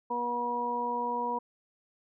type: harmonic tone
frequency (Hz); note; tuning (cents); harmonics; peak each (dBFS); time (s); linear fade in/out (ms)
241; B3; -42; 1 / 2 / 3 / 4; -39 / -36 / -41 / -30; 0.1-1.39; 10
effects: none